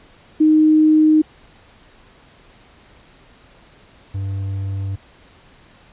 sine / triangle tone pair in turn, 310 / 97.64 Hz, D#4 / G2, -6 / -6 cents, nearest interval octave + minor sixth, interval 2000 cents, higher first, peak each -9 / -19 dBFS, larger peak first, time 0.4-1.22 / 4.14-4.96 s, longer neither, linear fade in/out 10 ms, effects pink hiss -49 dBFS RMS until 5.92 s + resampled to 8000 Hz

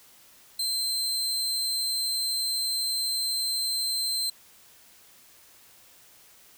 sawtooth tone, 4116 Hz, C8, 29 cents flat, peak -23 dBFS, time 0.59-4.3 s, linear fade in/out 5 ms, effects white hiss -55 dBFS RMS until 6.57 s

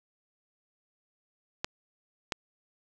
clicks, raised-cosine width 0.2 ms, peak -12 dBFS, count 2, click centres 1.645 / 2.322 s, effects none

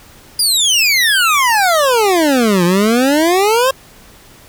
25% pulse exponential two-way sweep, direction down then up, 4978 to 170 to 544 Hz, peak -6 dBFS, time 0.39-3.71 s, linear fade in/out 5 ms, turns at 2.64 s, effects pink hiss -42 dBFS RMS until 4.48 s

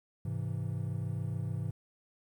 triangle chord, Ab augmented, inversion none, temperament equal, 103.83 / 130.81 / 164.81 Hz, Ab2 / C3 / E3, 0 / 0 / 0 cents, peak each -34 / -35 / -37 dBFS, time 0.25-1.71 s, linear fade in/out 5 ms, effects 11-bit

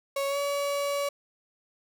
35% pulse tone with pitch glide, 554.4 to 567.4 Hz, C#5 to C#5, 0 to +40 cents, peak -25 dBFS, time 0.16-1.09 s, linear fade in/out 5 ms, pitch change +40 cents, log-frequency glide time 0.28-0.38 s, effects none

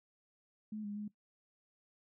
sine tone with pitch steps, 214 / 205.2 / 209.1 Hz, A3 / G#3 / G#3, -48 / -21 / +12 cents, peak -39 dBFS, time 0.72-1.08 s, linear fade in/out 5 ms, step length 120 ms, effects noise-tail reverb RT60 0.1 s tail -17 dB re dry

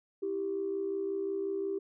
sine tone pair together, 326.8 / 392.4 Hz, E4 / G4, -15 / +2 cents, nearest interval minor third, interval 317 cents, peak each -38 / -31 dBFS, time 0.22-1.79 s, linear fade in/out 10 ms, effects tanh soft clip ceiling -24 dBFS

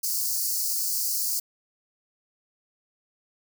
white high-pass noise, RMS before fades -27 dBFS, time 0.03-1.4 s, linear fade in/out 10 ms, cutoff 4400 Hz, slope 96 dB/octave, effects none

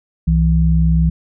sine tone pair together, 64.4 / 163.41 Hz, C2 / E3, -27 / -15 cents, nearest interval octave + major third, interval 1612 cents, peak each -13 dBFS, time 0.27-1.1 s, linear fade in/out 10 ms, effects none

